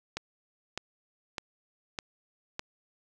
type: click train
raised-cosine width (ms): 0.2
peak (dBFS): -16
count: 5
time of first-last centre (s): 0.17-2.594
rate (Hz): 1.65
effects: none